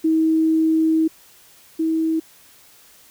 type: tone pair in turn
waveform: sine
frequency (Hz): 319.6 / 321.5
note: D#4 / E4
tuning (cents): +47 / -43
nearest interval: unison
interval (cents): 10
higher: second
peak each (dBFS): -14 / -17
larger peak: first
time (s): 0.04-1.08 / 1.79-2.2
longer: first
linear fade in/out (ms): 10
effects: white hiss -50 dBFS RMS until 3.1 s